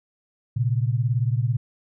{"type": "beating tone pair", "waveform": "sine", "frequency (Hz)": [116, 134], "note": ["A#2", "C3"], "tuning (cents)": [-8, 42], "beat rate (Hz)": 18, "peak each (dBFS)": [-21, -24], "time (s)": [0.56, 1.57], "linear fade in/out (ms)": 10, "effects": []}